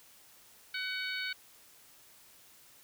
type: harmonic tone with a mistuned harmonic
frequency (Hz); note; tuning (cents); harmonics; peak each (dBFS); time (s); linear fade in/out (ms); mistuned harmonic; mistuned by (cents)
752; F#5; +28; 2 / 3 / 4 / 5 / 6; -38 / -39 / -44 / -43 / -42; 0.74-1.33; 5; 6; -33
effects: white hiss -59 dBFS RMS until 2.83 s